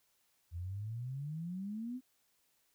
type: exponential sweep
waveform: sine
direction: up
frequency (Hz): 82.1 to 261.6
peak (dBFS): -38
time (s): 0.51-2.01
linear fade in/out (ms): 50
effects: white hiss -75 dBFS RMS until 2.74 s